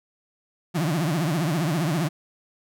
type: tone with vibrato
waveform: 35% pulse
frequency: 160.3 Hz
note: E3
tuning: 48 cents flat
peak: -20 dBFS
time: 0.74-2.09 s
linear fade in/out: 20 ms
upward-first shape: triangle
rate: 15 Hz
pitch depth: 250 cents each way
effects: none